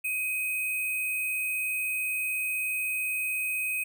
sine tone with sample-and-hold, 2513 Hz, D#7, 17 cents sharp, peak -27 dBFS, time 0.04-3.84 s, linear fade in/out 10 ms, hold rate 11025 Hz, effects none

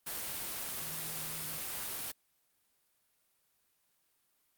sine tone in noise, 159.4 Hz, D#3, 42 cents sharp, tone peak -49 dBFS, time 0.81-1.59 s, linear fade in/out 10 ms, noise white, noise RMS -39 dBFS, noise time 0.06-2.12 s, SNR -13 dB, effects white hiss -75 dBFS RMS until 4.57 s + Opus 32 kbps

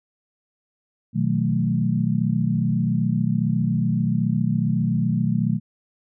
sine chord, B dominant seventh, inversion none, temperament equal with one note detuned, 123.47 / 157.55 / 185 / 220 Hz, B2 / D#3 / F#3 / A3, 0 / +22 / 0 / 0 cents, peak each -24 dBFS, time 1.13-5.6 s, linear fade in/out 50 ms, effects none

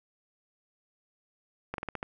slowing click train, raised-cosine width 0.5 ms, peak -19 dBFS, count 6, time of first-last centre 1.74-2.029 s, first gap 42 ms, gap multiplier 1.16, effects none

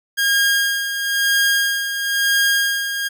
sawtooth tone with tremolo, 1622 Hz, G#6, 41 cents flat, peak -10 dBFS, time 0.17-3.09 s, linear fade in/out 20 ms, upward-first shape sine, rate 1 Hz, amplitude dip 60%, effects none

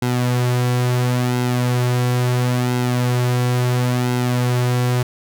sawtooth tone with flanger, 123.9 Hz, B2, 6 cents sharp, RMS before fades -18 dBFS, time 0.02-5.03 s, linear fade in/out 5 ms, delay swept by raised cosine 1.7 to 4.8 ms, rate 0.73 Hz, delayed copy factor -0.55, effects none

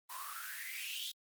white noise with high-pass filter sweep, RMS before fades -43 dBFS, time 0.09-1.12 s, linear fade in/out 20 ms, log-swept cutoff 930 to 3600 Hz, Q 9, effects Opus 24 kbps

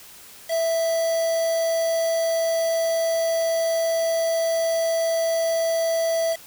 triangle tone with quantisation, 659.3 Hz, E5, in tune, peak -18 dBFS, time 0.48-6.37 s, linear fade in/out 50 ms, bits 5, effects white hiss -45 dBFS RMS until 6.46 s

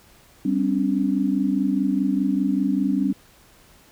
sine chord, G suspended fourth, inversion none, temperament equal with one note detuned, 196 / 261.6 / 286.5 Hz, G3 / C4 / D4, 0 / 0 / -43 cents, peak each -23 dBFS, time 0.45-3.13 s, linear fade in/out 5 ms, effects pink hiss -53 dBFS RMS until 3.91 s

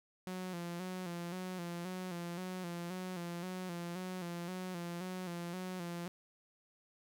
sawtooth tone with vibrato, 178.2 Hz, F3, 35 cents sharp, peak -36 dBFS, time 0.27-6.08 s, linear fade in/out 0 ms, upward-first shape square, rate 1.9 Hz, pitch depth 58 cents each way, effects none

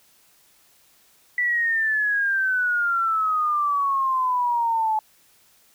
sine exponential sweep, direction down, 1975.5 to 859 Hz, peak -19 dBFS, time 1.38-4.99 s, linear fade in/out 2 ms, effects white hiss -58 dBFS RMS until 5.74 s

